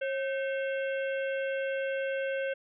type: harmonic tone with a mistuned harmonic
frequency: 541 Hz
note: C#5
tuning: 42 cents flat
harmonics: 1 / 3 / 4 / 5 / 6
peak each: -30 / -37 / -45 / -43 / -51 dBFS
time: 0.01-2.54 s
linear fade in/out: 10 ms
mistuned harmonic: 3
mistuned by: -83 cents
effects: none